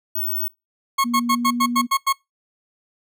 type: tone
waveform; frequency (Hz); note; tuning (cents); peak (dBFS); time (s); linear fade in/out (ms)
sine; 15804; B9; 0; -21; 0.15-0.48; 5
type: tone bursts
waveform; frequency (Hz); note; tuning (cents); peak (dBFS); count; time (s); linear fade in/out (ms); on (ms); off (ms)
40% pulse; 1091; C#6; -28; -15; 8; 0.98-2.128; 10; 63; 92
type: tone with pitch glide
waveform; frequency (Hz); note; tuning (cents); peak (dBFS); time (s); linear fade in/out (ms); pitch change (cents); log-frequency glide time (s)
sine; 238.6 to 240.8; A#3 to B3; +41 to -44; -21; 1.04-1.87; 20; +15; 1.3-1.5
effects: noise-tail reverb RT60 0.2 s tail -24 dB re dry